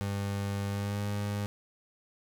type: tone with pitch glide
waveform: 30% pulse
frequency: 100 to 102.34 Hz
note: G2 to G#2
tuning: +35 to -25 cents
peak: -28 dBFS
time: 0.01-1.46 s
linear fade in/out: 0 ms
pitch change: +40 cents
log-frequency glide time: 0.69-1 s
effects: none